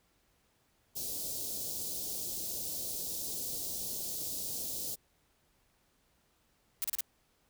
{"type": "band-stop noise", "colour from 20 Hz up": "white", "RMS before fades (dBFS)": -38, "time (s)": [0.95, 4.96], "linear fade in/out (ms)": 20, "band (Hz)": [610, 4200], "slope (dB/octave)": 24}
{"type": "noise bursts", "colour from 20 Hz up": "blue", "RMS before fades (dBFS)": -33, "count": 4, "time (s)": [6.82, 7.007], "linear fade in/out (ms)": 0, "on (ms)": 22, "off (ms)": 33}
{"effects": ["pink hiss -72 dBFS RMS until 7.49 s"]}